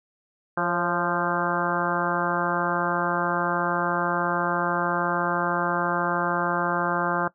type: harmonic tone with a mistuned harmonic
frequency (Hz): 173.8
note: F3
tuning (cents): -8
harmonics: 1 / 2 / 3 / 4 / 5 / 6 / 7 / 8 / 9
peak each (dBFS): -31 / -31 / -31 / -31 / -31 / -31 / -31 / -31 / -31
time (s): 0.57-7.28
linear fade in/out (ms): 5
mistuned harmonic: 3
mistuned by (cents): +48
effects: noise-tail reverb RT60 0.1 s tail -18 dB re dry